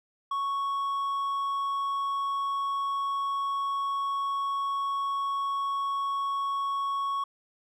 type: tone with hard clipping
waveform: sine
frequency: 1108.7 Hz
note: C#6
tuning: in tune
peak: -28 dBFS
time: 0.31-7.24 s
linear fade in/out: 5 ms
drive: 3 dB
effects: none